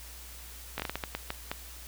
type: slowing click train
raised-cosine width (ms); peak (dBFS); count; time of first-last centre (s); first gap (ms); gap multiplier
0.3; -16; 10; 0.78-1.515; 17; 1.37
effects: added 60 Hz sine -47 dBFS peak until 1.87 s + white hiss -48 dBFS RMS until 1.87 s